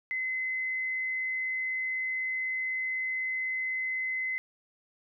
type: tone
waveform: sine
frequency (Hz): 2044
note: C7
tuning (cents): -41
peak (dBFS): -29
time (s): 0.11-4.38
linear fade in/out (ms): 0
effects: none